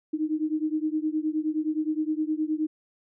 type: beating tone pair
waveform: sine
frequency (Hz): 306.1 / 315.7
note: D#4 / D#4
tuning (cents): -28 / +25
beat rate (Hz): 9.6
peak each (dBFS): -27 / -28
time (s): 0.13-2.67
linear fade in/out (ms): 10
effects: none